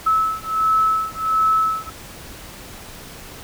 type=beating tone pair; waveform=sine; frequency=1300 / 1301.4 Hz; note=E6 / E6; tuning=-24 / -23 cents; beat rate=1.4 Hz; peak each=-19 dBFS; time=0.06-1.9 s; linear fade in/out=10 ms; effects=pink hiss -38 dBFS RMS until 3.43 s